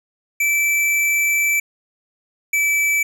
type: tone pair in turn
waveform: square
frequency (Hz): 2322 / 2310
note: D7 / D7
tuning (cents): -20 / -29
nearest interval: unison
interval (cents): 9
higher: first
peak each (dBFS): -16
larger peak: neither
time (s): 0.4-1.6 / 2.53-3.03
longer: first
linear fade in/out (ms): 5
effects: none